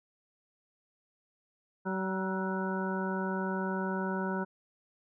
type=harmonic tone with a mistuned harmonic; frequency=190 Hz; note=F#3; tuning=46 cents sharp; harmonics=1 / 2 / 3 / 4 / 5 / 7 / 8; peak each=-33 / -37 / -41 / -46 / -38 / -44 / -40 dBFS; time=1.85-4.45 s; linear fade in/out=20 ms; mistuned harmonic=8; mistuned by=-50 cents; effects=none